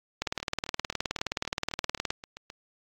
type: two click trains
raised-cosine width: 0.2 ms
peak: -11 / -24 dBFS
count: 37 / 18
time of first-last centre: 0.22-2.105 / 0.27-2.501 s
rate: 19.1 / 7.62 Hz
effects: AAC 48 kbps

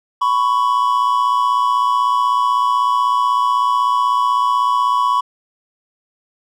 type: tone pair together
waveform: triangle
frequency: 994.9 / 1111 Hz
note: B5 / C#6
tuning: +12 / +4 cents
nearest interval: major second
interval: 192 cents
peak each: -14 dBFS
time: 0.21-5.21 s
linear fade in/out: 10 ms
effects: none

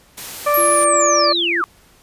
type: noise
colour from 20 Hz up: white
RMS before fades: -31 dBFS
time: 0.17-0.85 s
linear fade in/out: 10 ms
type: harmonic tone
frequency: 587 Hz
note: D5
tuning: 1 cent flat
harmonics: 1 / 2 / 3 / 4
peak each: -16 / -16 / -28 / -29 dBFS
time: 0.46-1.33 s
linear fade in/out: 10 ms
type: linear sweep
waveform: sine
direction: down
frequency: 11840 to 1095 Hz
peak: -16 dBFS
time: 0.54-1.64 s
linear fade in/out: 0 ms
type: tone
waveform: sine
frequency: 342 Hz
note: F4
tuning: 36 cents flat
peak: -23 dBFS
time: 0.57-1.62 s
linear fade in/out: 10 ms
effects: pink hiss -51 dBFS RMS until 2.02 s + resampled to 32000 Hz

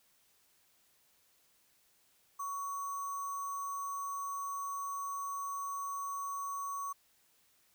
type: tone with sample-and-hold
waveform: sine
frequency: 1120 Hz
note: C#6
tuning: 18 cents sharp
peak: -36 dBFS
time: 2.39-6.93 s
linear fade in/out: 10 ms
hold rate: 7350 Hz
effects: white hiss -70 dBFS RMS until 7.74 s

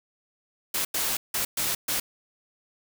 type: noise bursts at uneven times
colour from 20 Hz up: white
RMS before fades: -27 dBFS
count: 5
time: 0.74-0.85 / 0.94-1.17 / 1.34-1.45 / 1.57-1.75 / 1.88-2 s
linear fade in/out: 5 ms
effects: none

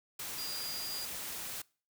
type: tone in noise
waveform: sine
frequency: 4828 Hz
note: D8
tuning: 47 cents sharp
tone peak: -39 dBFS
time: 0.38-1.05 s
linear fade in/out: 5 ms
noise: white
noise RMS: -41 dBFS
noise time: 0.19-1.62 s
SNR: -1 dB
effects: noise-tail reverb RT60 0.4 s tail -24 dB re dry

